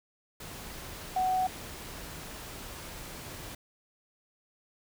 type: tone in noise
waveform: sine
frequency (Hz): 745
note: F#5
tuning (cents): +12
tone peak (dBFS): -25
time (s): 1.16-1.47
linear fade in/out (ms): 5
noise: pink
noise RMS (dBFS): -43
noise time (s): 0.4-3.55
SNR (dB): +15
effects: none